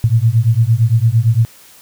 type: beating tone pair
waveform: sine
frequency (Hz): 110 / 118.8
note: A2 / A#2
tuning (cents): 0 / +33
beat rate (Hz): 8.8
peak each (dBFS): -12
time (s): 0.04-1.45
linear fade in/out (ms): 0
effects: white hiss -43 dBFS RMS until 1.81 s